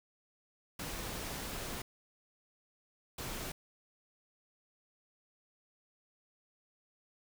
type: noise bursts at uneven times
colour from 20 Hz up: pink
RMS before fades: -41 dBFS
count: 2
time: 0.79-1.82 / 3.18-3.52 s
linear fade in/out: 5 ms
effects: none